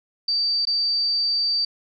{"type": "tone with dropouts", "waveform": "sine", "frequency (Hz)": 4637, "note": "D8", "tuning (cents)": -23, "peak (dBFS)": -19, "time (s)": [0.28, 1.65], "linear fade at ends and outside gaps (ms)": 5, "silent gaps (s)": [0.653, 0.67], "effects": []}